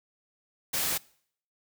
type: noise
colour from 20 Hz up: white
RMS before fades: -29 dBFS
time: 0.73-0.98 s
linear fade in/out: 10 ms
effects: noise-tail reverb RT60 0.6 s tail -23 dB re dry